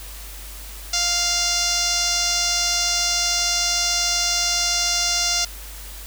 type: tone with low-pass filter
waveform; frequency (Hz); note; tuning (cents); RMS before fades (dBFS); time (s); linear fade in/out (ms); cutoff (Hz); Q
5% pulse; 698.5; F5; 0; -21; 0.93-5.45; 5; 5800; 3.5
effects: added 50 Hz sine -36 dBFS peak until 6.06 s + white hiss -39 dBFS RMS until 6.06 s